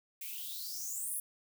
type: noise with high-pass filter sweep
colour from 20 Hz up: violet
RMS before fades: -40 dBFS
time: 0.21-1.2 s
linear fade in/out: 5 ms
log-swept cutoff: 2200 to 11000 Hz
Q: 8.5
effects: none